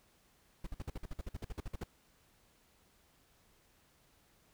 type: noise bursts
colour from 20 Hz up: brown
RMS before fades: -39 dBFS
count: 16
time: 0.64-1.837 s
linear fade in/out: 5 ms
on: 27 ms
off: 51 ms
effects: pink hiss -69 dBFS RMS until 4.53 s